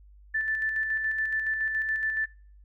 sine tone with tremolo, 1760 Hz, A6, in tune, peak -24 dBFS, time 0.34-2.26 s, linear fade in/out 10 ms, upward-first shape square, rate 7.1 Hz, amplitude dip 35%, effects noise-tail reverb RT60 0.5 s tail -25 dB re dry + added 50 Hz sine -50 dBFS peak until 2.64 s

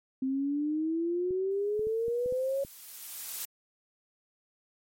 sine exponential sweep, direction up, 260.4 to 557 Hz, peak -27 dBFS, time 0.22-2.64 s, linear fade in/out 5 ms
clicks, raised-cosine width 3 ms, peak -32 dBFS, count 7, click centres 1.308 / 1.794 / 1.87 / 2.082 / 2.26 / 2.324 / 2.649 s
blue noise with exponential growth, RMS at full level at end -34 dBFS, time 1.51-3.45 s, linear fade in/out 0 ms, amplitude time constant 420 ms
effects MP3 64 kbps

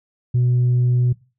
sine tone, 123.47 Hz, B2, in tune, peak -12 dBFS, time 0.34-1.13 s, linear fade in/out 10 ms, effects noise-tail reverb RT60 0.3 s tail -20 dB re dry + tanh soft clip ceiling -12 dBFS

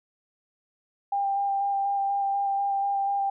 sine tone with vibrato, 795 Hz, G5, 24 cents sharp, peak -23 dBFS, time 1.12-3.3 s, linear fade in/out 5 ms, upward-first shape square, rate 4.1 Hz, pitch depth 11 cents each way, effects none

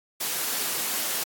white high-pass noise, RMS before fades -28 dBFS, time 0.2-1.24 s, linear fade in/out 10 ms, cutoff 200 Hz, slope 12 dB/octave, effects AAC 64 kbps

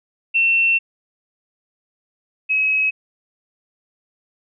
sine tone pair in turn, 2700 / 2557 Hz, E7 / D#7, +41 / +47 cents, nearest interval minor second, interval 94 cents, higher first, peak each -13 / -15 dBFS, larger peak first, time 0.34-0.79 / 2.49-2.91 s, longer first, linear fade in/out 20 ms, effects none

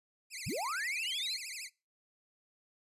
15% pulse tone with vibrato, 2306 Hz, D7, 32 cents flat, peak -34 dBFS, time 0.3-1.7 s, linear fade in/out 50 ms, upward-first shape triangle, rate 13 Hz, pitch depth 280 cents each way
sine linear sweep, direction up, 58.6 to 4329 Hz, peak -34 dBFS, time 0.46-1.37 s, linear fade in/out 10 ms
violet noise with exponential decay, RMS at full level -45 dBFS, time 0.49-1.09 s, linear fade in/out 1 ms, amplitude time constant 130 ms
effects noise-tail reverb RT60 0.3 s tail -24 dB re dry + resampled to 32000 Hz

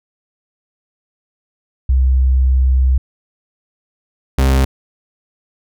sine / 40% pulse tone pair in turn, 64.8 / 66.35 Hz, C2 / C2, -16 / +25 cents, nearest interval unison, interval 41 cents, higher second, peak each -9 dBFS, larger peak neither, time 1.89-2.98 / 4.38-4.65 s, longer first, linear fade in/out 5 ms, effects none

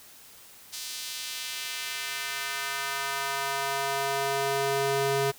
square tone with high-pass filter sweep, 138.1 Hz, C#3, 6 cents flat, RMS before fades -30 dBFS, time 0.72-5.32 s, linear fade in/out 20 ms, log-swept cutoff 4600 to 310 Hz, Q 1.1, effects white hiss -51 dBFS RMS until 5.38 s

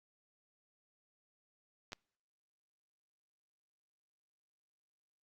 clicks, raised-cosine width 0.2 ms, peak -30 / -25 dBFS, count 2, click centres 1.921 / 1.931 s, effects noise-tail reverb RT60 0.6 s tail -26 dB re dry + Opus 48 kbps

